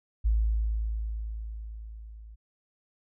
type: tone with level ramp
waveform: sine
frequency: 54.5 Hz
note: A1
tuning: 16 cents flat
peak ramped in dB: -20 to -44 dBFS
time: 0.24-2.36 s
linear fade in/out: 20 ms
effects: none